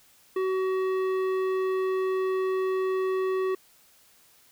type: tone with tanh clipping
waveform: triangle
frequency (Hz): 376.8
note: F#4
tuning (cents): +32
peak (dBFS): -26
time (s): 0.36-3.55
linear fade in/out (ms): 5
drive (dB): 17
effects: white hiss -59 dBFS RMS until 4.51 s